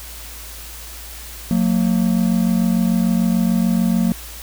triangle tone pair together, 181.4 / 228.2 Hz, F#3 / A#3, -34 / -37 cents, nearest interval major third, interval 397 cents, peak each -15 dBFS, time 1.51-4.12 s, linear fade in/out 0 ms, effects added 57 Hz sine -36 dBFS peak until 4.42 s + white hiss -36 dBFS RMS until 4.42 s

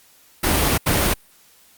pink noise bursts at uneven times, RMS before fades -18 dBFS, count 2, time 0.43-0.78 / 0.86-1.14 s, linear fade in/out 10 ms, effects white hiss -53 dBFS RMS until 1.77 s + Opus 48 kbps

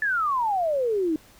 sine exponential sweep, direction down, 1760 to 302.3 Hz, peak -21 dBFS, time 0.02-1.16 s, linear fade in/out 2 ms, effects pink hiss -53 dBFS RMS until 1.39 s

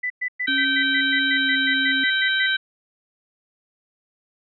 sine tone bursts, 1992 Hz, B6, 14 cents sharp, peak -22 dBFS, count 14, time 0.03-2.468 s, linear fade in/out 10 ms, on 72 ms, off 110 ms
harmonic tone, 775 Hz, G5, 20 cents flat, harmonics 2 / 3 / 4 / 5, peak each -20 / -32 / -27 / -26 dBFS, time 0.47-2.57 s, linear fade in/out 10 ms
sine tone with pitch glide, 274.5 to 270.4 Hz, C#4 to C#4, -17 to -43 cents, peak -27 dBFS, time 0.48-2.04 s, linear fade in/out 2 ms, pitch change -26 cents, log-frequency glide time 1.3-1.49 s
effects none

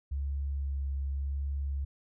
sine tone with vibrato, 69.3 Hz, C#2, in tune, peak -30 dBFS, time 0.11-1.85 s, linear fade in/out 10 ms, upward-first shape sine, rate 0.89 Hz, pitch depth 15 cents each way, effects none

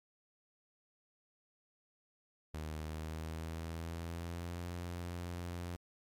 sawtooth tone with pitch glide, 77.78 to 87.31 Hz, D#2 to F2, 0 to 0 cents, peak -36 dBFS, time 2.54-5.76 s, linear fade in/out 0 ms, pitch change +200 cents, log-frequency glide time 2.85-4.65 s, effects MP3 96 kbps

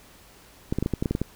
clicks, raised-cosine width 3 ms, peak -11 dBFS, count 10, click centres 0.725 / 0.786 / 0.826 / 0.861 / 0.937 / 1.025 / 1.058 / 1.11 / 1.151 / 1.216 s, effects pink hiss -52 dBFS RMS until 1.35 s

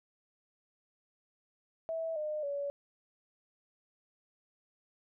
sine tone with pitch steps, 652 / 608.3 / 567.6 Hz, E5 / D#5 / C#5, -19 / -39 / +41 cents, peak -33 dBFS, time 1.89-2.7 s, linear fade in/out 0 ms, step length 270 ms, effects none

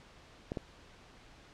clicks, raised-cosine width 2 ms, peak -22 dBFS, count 2, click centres 0.519 / 0.572 s, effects pink hiss -57 dBFS RMS until 1.53 s + low-pass 5000 Hz 12 dB/octave

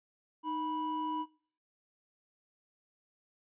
triangle tone pair together, 309.1 / 981.3 Hz, D#4 / B5, -11 / -11 cents, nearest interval octave + minor sixth, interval 2000 cents, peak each -36 / -33 dBFS, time 0.43-1.26 s, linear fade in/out 50 ms, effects noise-tail reverb RT60 0.5 s tail -21 dB re dry + resampled to 8000 Hz

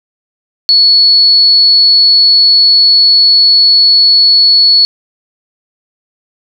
sine tone, 4400 Hz, C#8, 14 cents flat, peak -3 dBFS, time 0.69-4.85 s, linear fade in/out 0 ms, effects none

